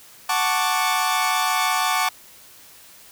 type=chord; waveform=sawtooth; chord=D major seventh; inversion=first; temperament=equal; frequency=740 / 880 / 1108.7 / 1174.7 Hz; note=F#5 / A5 / C#6 / D6; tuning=0 / 0 / 0 / 0 cents; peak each=-21 dBFS; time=0.29-2.09 s; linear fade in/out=5 ms; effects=white hiss -47 dBFS RMS until 3.11 s